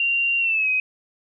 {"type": "tone with pitch glide", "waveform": "sine", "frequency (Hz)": [2767, 2523], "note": ["F7", "D#7"], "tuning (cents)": [-17, 23], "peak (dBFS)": -18, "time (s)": [0, 0.8], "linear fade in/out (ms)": 2, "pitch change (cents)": -160, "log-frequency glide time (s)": [0.39, 0.69], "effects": []}